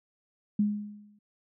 sine tone with exponential decay, 207.7 Hz, G#3, in tune, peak -20 dBFS, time 0.59-1.19 s, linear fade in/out 5 ms, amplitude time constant 130 ms, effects none

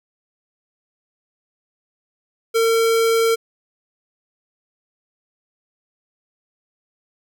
square tone, 454.8 Hz, A#4, 43 cents flat, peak -15 dBFS, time 2.54-3.36 s, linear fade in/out 20 ms, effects none

